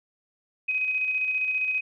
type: tone with tremolo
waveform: sine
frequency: 2520 Hz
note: D#7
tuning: 21 cents sharp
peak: -22 dBFS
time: 0.68-1.81 s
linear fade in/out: 10 ms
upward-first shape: square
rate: 15 Hz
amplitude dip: 35%
effects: none